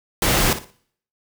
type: noise with echo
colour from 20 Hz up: pink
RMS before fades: -18 dBFS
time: 0.22-0.53 s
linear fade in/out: 2 ms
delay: 58 ms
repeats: 3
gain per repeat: -12 dB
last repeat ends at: 0.704 s
effects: noise-tail reverb RT60 0.6 s tail -22 dB re dry